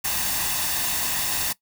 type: noise with comb filter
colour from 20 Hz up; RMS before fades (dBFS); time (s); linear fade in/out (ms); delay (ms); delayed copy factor
white; -25; 0.04-1.53; 10; 1.1; +0.5
effects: noise-tail reverb RT60 0.1 s tail -19 dB re dry